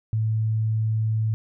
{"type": "tone", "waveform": "sine", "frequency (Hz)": 110, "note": "A2", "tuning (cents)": 0, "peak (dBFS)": -20, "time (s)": [0.13, 1.34], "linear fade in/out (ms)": 0, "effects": []}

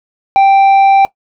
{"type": "tone with tanh clipping", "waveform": "sine", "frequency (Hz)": 784, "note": "G5", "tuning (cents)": 0, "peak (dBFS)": -5, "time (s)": [0.36, 1.05], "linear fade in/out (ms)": 0, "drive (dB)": 5, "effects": ["noise-tail reverb RT60 0.1 s tail -18 dB re dry"]}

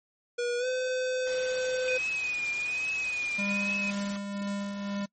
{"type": "tone with pitch glide", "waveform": "square", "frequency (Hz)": [482.2, 510.3], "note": ["B4", "C5"], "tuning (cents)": [-41, -43], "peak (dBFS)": -28, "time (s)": [0.38, 1.98], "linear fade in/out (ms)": 10, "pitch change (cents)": 98, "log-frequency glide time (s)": [0.58, 0.66]}
{"type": "noise", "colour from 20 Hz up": "white", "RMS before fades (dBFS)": -40, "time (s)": [1.27, 4.17], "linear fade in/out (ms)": 0}
{"type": "tone with vibrato", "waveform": "sine", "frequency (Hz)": 2485, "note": "D#7", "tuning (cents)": -3, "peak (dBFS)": -28, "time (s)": [1.88, 3.9], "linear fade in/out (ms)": 0, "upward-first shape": "triangle", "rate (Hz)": 1.2, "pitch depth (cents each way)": 68}
{"type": "tone with tremolo", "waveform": "square", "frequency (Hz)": 200.8, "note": "G3", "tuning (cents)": 42, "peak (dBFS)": -30, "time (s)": [3.38, 5.06], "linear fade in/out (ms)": 10, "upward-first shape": "triangle", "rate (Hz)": 2, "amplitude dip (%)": 45}
{"effects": ["noise-tail reverb RT60 0.1 s tail -26 dB re dry", "MP3 32 kbps"]}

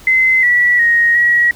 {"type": "tone with pitch steps", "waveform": "sine", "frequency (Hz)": [2055, 1947, 1874, 1913], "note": ["C7", "B6", "A#6", "A#6"], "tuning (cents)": [-32, -25, 9, 44], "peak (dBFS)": -8, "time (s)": [0.07, 1.51], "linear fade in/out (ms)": 2, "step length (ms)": 360, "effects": ["pink hiss -40 dBFS RMS until 1.55 s"]}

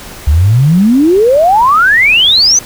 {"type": "exponential sweep", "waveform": "sine", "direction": "up", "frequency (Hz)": [68.4, 6300], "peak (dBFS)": -4, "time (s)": [0.27, 2.59], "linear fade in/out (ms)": 5, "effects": ["pink hiss -29 dBFS RMS until 2.65 s"]}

